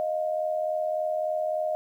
sine tone pair together, 622.3 / 705.8 Hz, D#5 / F5, 0 / +18 cents, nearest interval major second, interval 218 cents, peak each -26 / -31 dBFS, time 0-1.75 s, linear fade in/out 0 ms, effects 10-bit

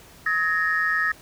sine tone cluster, 1275 / 1687 / 1855 Hz, D#6 / G#6 / A#6, +42 / +27 / -9 cents, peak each -26 / -24 / -22 dBFS, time 0.26-1.12 s, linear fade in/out 5 ms, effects tanh soft clip ceiling -12 dBFS + pink hiss -49 dBFS RMS until 1.21 s

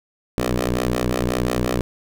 10% pulse ring-modulated tone, 61.7 Hz, B1, 1 cent flat, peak -8 dBFS, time 0.38-1.81 s, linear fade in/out 0 ms, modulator 244 Hz, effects none

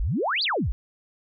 sine exponential two-way sweep, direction up then down, 39 to 4904 to 41.03 Hz, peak -22 dBFS, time 0-0.72 s, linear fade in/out 0 ms, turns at 0.43 s, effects none

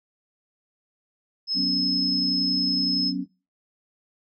sine tone, 5180 Hz, E8, 31 cents flat, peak -22 dBFS, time 1.47-3.13 s, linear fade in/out 50 ms
sine chord, F# suspended fourth, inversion none, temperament just, 185 / 246.7 / 277.5 Hz, F#3 / B3 / C#4, 0 / -2 / +2 cents, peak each -29 / -31 / -28 dBFS, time 1.54-3.26 s, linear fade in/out 50 ms
effects noise-tail reverb RT60 0.3 s tail -20 dB re dry

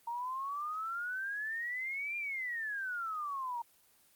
sine exponential two-way sweep, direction up then down, 924 to 2410 to 924 Hz, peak -35 dBFS, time 0.07-3.62 s, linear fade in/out 5 ms, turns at 2.17 s, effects white hiss -66 dBFS RMS until 4.15 s + Opus 24 kbps

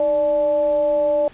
sine tone with frequency modulation, 587.3 Hz, D5, in tune, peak -15 dBFS, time 0-1.28 s, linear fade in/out 2 ms, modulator 278 Hz, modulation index 0.33, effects pink hiss -46 dBFS RMS until 1.33 s + resampled to 8000 Hz

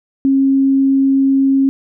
sine tone, 270.8 Hz, C#4, 40 cents flat, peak -9 dBFS, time 0.25-1.69 s, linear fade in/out 0 ms, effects none

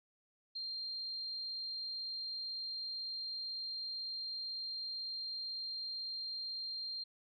sine tone, 4186 Hz, C8, in tune, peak -39 dBFS, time 0.55-7.04 s, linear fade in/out 10 ms, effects none

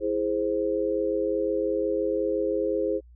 sine chord, E augmented, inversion none, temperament equal, 329.6 / 415.3 / 523.3 Hz, E4 / G#4 / B#4, 0 / 0 / 0 cents, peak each -29 / -27 / -27 dBFS, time 0-3.01 s, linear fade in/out 50 ms, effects added 60 Hz sine -48 dBFS peak until 3.15 s

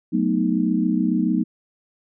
sine chord, B dominant seventh, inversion second, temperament equal, 185 / 220 / 246.9 / 311.1 Hz, F#3 / A3 / B3 / D#4, 0 / 0 / 0 / 0 cents, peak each -23 dBFS, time 0.12-1.44 s, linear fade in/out 20 ms, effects none

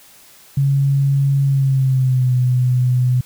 sine tone with pitch glide, 138.59 to 125.63 Hz, C#3 to B2, 0 to +30 cents, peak -12 dBFS, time 0.57-3.21 s, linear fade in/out 5 ms, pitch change -170 cents, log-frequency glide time 1.44-2.34 s, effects white hiss -46 dBFS RMS until 3.25 s

